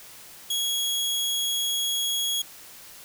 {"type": "tone", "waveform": "sawtooth", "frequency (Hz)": 3322, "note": "G#7", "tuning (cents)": 0, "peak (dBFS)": -21, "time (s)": [0.5, 2.42], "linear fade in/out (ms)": 5, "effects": ["white hiss -46 dBFS RMS until 3.04 s"]}